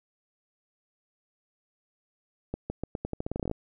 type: accelerating click train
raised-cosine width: 2 ms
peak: -18 dBFS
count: 16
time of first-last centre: 2.54-3.513 s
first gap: 160 ms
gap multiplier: 0.85
effects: none